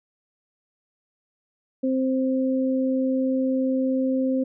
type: tone pair together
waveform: sine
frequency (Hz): 261.6 / 524.5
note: C4 / C5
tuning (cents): 0 / +4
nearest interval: octave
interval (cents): 1204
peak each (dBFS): -21 / -26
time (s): 1.83-4.44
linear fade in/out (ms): 10
effects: none